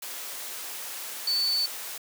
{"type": "tone in noise", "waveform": "sine", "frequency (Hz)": 4491, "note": "C#8", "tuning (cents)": 22, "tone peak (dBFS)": -23, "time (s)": [1.27, 1.66], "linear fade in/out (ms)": 5, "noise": "white", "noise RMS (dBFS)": -37, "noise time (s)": [0.02, 1.98], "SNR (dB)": 11, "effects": ["high-pass 400 Hz 12 dB/octave"]}